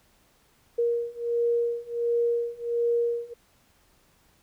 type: beating tone pair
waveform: sine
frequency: 470.7 / 472.1 Hz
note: A#4 / A#4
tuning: +17 / +22 cents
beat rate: 1.4 Hz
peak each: -27 / -26 dBFS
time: 0.78-3.34 s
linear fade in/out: 10 ms
effects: pink hiss -63 dBFS RMS until 4.42 s